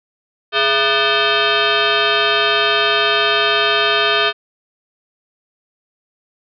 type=tone with frequency modulation; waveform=sine; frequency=961 Hz; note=B5; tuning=48 cents flat; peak=-12 dBFS; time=0.52-4.33 s; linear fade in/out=50 ms; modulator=544 Hz; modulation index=5.2; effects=none